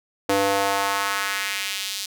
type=tone with high-pass filter sweep; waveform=square; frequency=99 Hz; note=G2; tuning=18 cents sharp; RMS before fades=-24 dBFS; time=0.29-2.06 s; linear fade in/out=5 ms; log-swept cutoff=410 to 4300 Hz; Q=1.5; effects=none